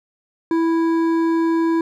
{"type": "tone with hard clipping", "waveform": "sine", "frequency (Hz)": 329.6, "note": "E4", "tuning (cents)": 0, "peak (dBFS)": -17, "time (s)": [0.51, 1.81], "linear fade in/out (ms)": 2, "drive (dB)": 9, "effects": []}